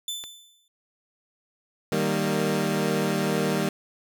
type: tone with exponential decay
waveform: sawtooth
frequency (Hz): 3520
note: A7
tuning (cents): 0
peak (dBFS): -24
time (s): 0.08-0.68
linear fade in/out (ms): 2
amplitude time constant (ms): 130
type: click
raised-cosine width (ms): 0.2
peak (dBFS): -22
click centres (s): 0.239
type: chord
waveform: 20% pulse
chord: Eb major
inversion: none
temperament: equal with one note detuned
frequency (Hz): 155.56 / 196 / 232.3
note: Eb3 / G3 / Bb3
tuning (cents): 0 / 0 / -6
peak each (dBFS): -23 / -21 / -24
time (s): 1.92-3.69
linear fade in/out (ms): 2
effects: none